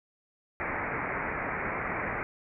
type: low-pass noise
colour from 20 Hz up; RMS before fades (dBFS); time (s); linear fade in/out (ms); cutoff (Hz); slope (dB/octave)
white; -33; 0.6-2.23; 0; 2300; 96
effects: none